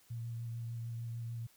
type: tone with vibrato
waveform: sine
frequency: 116.54 Hz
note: A#2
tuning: in tune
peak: -38 dBFS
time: 0.1-1.47 s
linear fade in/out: 10 ms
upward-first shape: sine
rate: 6.7 Hz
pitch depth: 18 cents each way
effects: white hiss -66 dBFS RMS until 1.56 s